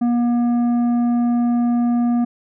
sine tone with tanh clipping, 239.3 Hz, A#3, 46 cents sharp, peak -16 dBFS, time 0.01-2.25 s, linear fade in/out 10 ms, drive 8 dB, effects none

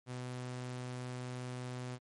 sawtooth tone, 125.3 Hz, B2, 25 cents sharp, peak -36 dBFS, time 0.06-1.99 s, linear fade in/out 50 ms, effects MP3 48 kbps

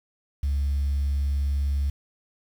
sine tone, 70.1 Hz, C#2, 20 cents sharp, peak -20 dBFS, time 0.43-1.9 s, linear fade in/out 5 ms, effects tanh soft clip ceiling -19 dBFS + 8-bit

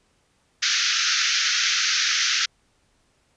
white band-pass noise, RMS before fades -22 dBFS, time 0.62-2.46 s, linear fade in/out 10 ms, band 1300 to 6400 Hz, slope 96 dB/octave, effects pink hiss -65 dBFS RMS until 3.36 s + resampled to 22050 Hz

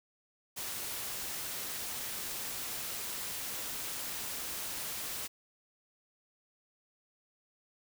white noise, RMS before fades -39 dBFS, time 0.56-5.28 s, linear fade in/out 20 ms, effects none

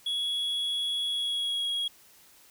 triangle tone with pitch glide, 3355 to 3307 Hz, G#7 to G#7, +17 to -8 cents, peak -26 dBFS, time 0.06-1.88 s, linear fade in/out 5 ms, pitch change -25 cents, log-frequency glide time 1.07-1.68 s, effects white hiss -57 dBFS RMS until 2.5 s

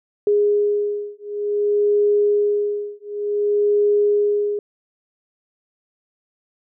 sine beating tone pair, 412.6 / 413.15 Hz, G#4 / G#4, -11 / -9 cents, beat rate 0.55 Hz, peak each -19 dBFS, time 0.27-4.59 s, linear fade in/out 2 ms, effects none

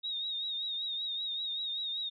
sine tone with vibrato, 3746 Hz, A#7, 8 cents sharp, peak -33 dBFS, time 0.03-2.1 s, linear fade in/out 20 ms, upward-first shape triangle, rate 5.2 Hz, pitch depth 69 cents each way, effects none

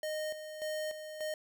square tone with tremolo, 617 Hz, D#5, 15 cents flat, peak -35 dBFS, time 0.03-1.34 s, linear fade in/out 2 ms, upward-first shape square, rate 1.7 Hz, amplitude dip 60%, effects none

